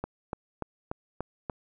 click train, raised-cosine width 1 ms, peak -18 dBFS, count 6, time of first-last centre 0.04-1.498 s, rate 3.43 Hz, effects none

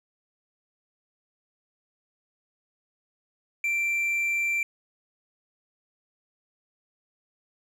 triangle tone, 2352 Hz, D7, 2 cents sharp, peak -22 dBFS, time 3.64-4.63 s, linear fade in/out 2 ms, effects none

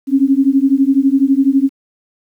sine beating tone pair, 266.3 / 278.3 Hz, C4 / C#4, +31 / +7 cents, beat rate 12 Hz, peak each -12 dBFS, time 0.07-1.7 s, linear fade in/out 50 ms, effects 8-bit

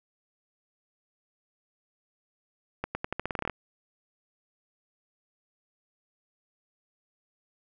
accelerating click train, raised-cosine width 0.5 ms, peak -15 dBFS, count 13, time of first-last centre 2.84-3.497 s, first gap 110 ms, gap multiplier 0.86, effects none

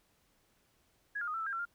sine tone with pitch steps, 1668 / 1408 / 1241 / 1335 / 1318 / 1606 / 1351 / 1401 Hz, G#6 / F6 / D#6 / E6 / E6 / G6 / E6 / F6, +7 / +14 / -5 / +22 / -1 / +41 / +42 / +5 cents, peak -34 dBFS, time 1.15-1.654 s, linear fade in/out 10 ms, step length 63 ms, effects pink hiss -72 dBFS RMS until 1.74 s

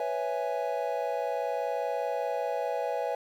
triangle chord, C# minor seventh, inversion third, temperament equal, 493.9 / 554.4 / 659.3 / 830.6 Hz, B4 / C#5 / E5 / G#5, 0 / 0 / 0 / 0 cents, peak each -32 dBFS, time 0-3.15 s, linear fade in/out 2 ms, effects 10-bit

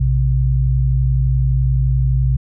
sine tone pair together, 59.12 / 130.81 Hz, A#1 / C3, +25 / 0 cents, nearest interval octave + major second, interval 1375 cents, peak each -15 dBFS, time 0-2.37 s, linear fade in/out 10 ms, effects none

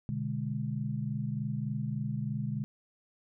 sine chord, G# diminished, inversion first, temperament equal, 123.47 / 146.83 / 207.7 Hz, B2 / D3 / G#3, 0 / 0 / 0 cents, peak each -35 / -35 / -36 dBFS, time 0.09-2.64 s, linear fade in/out 0 ms, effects none

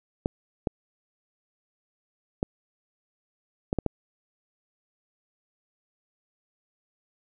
clicks, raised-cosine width 2 ms, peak -11 dBFS, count 6, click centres 0.259 / 0.672 / 2.429 / 3.729 / 3.787 / 3.863 s, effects none

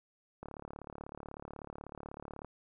click train, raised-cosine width 1 ms, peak -30 dBFS, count 74, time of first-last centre 0.43-2.447 s, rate 36.2 Hz, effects none

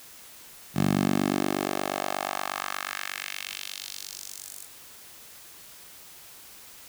10% pulse tone with high-pass filter sweep, 48.4 Hz, G1, 21 cents flat, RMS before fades -30 dBFS, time 0.74-4.68 s, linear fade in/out 50 ms, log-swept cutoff 150 to 9300 Hz, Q 1.6, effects white hiss -48 dBFS RMS until 6.88 s

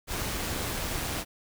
pink noise with amplitude modulation, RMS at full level -31 dBFS, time 0.07-1.25 s, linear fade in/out 50 ms, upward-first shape sine, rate 177 Hz, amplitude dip 25%, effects none

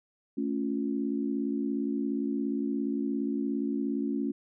sine chord, A augmented, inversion none, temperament equal, 220 / 277.2 / 349.2 Hz, A3 / C#4 / E#4, 0 / 0 / 0 cents, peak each -32 / -30 / -36 dBFS, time 0.37-4.32 s, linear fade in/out 10 ms, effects none

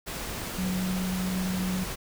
sine tone in noise, 185 Hz, F#3, in tune, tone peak -27 dBFS, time 0.57-1.85 s, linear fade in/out 20 ms, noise pink, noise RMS -35 dBFS, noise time 0.06-1.96 s, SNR +5 dB, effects none

